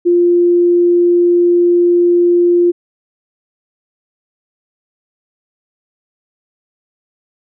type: tone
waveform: sine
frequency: 349.2 Hz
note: F4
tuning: in tune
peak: -7 dBFS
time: 0.05-2.72 s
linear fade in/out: 20 ms
effects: none